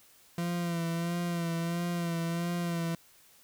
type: tone with vibrato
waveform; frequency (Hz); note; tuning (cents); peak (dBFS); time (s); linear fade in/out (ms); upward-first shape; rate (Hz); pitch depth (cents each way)
40% pulse; 170.3; F3; -43; -29; 0.38-2.95; 2; sine; 1.5; 36
effects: white hiss -60 dBFS RMS until 3.43 s